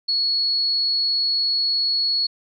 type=tone; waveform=sine; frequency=4363 Hz; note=C#8; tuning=28 cents flat; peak=-18 dBFS; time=0.08-2.27 s; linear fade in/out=10 ms; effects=none